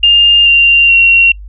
sine tone with pitch steps, 2810 / 2776 / 2743 Hz, F7 / F7 / F7, +10 / -11 / -32 cents, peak -3 dBFS, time 0.03-1.32 s, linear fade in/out 5 ms, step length 430 ms, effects noise-tail reverb RT60 0.1 s tail -26 dB re dry + added 50 Hz sine -26 dBFS peak until 1.48 s

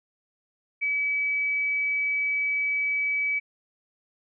sine tone, 2287 Hz, D7, 47 cents flat, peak -23 dBFS, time 0.81-3.4 s, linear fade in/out 20 ms, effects none

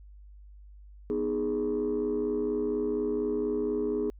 sine chord, G# minor, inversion first, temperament equal, 246.9 / 311.1 / 415.3 Hz, B3 / D#4 / G#4, 0 / 0 / 0 cents, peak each -32 / -31 / -27 dBFS, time 1.1-4.1 s, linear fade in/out 0 ms, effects tanh soft clip ceiling -22 dBFS + added 50 Hz sine -47 dBFS peak until 4.19 s

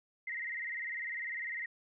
sine tone with vibrato, 1975.5 Hz, B6, in tune, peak -36 dBFS, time 0.27-1.66 s, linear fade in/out 5 ms, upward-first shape square, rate 20 Hz, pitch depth 84 cents each way, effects none

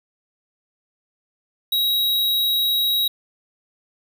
square tone, 3833 Hz, A#7, 47 cents sharp, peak -18 dBFS, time 1.72-3.08 s, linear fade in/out 5 ms, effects none

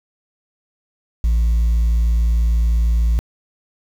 sine tone, 56.8 Hz, A#1, 44 cents flat, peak -10 dBFS, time 1.24-3.19 s, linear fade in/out 0 ms, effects tanh soft clip ceiling -12 dBFS + 7-bit

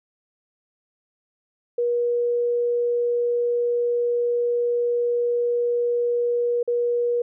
sine tone with dropouts, 479.5 Hz, A#4, 49 cents sharp, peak -19 dBFS, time 1.78-7.22 s, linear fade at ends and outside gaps 5 ms, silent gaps 6.63-6.676 s, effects none

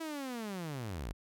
sawtooth linear sweep, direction down, 329.6 to 41.02 Hz, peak -34 dBFS, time 0-1.13 s, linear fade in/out 10 ms, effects none

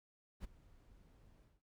brown noise with ADSR envelope, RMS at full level -44 dBFS, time 0.4-1.62 s, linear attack 42 ms, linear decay 15 ms, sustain -20 dB, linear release 190 ms, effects none

